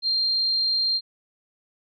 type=tone; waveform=sine; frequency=4186 Hz; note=C8; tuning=in tune; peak=-20 dBFS; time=0.02-1.01 s; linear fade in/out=50 ms; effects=none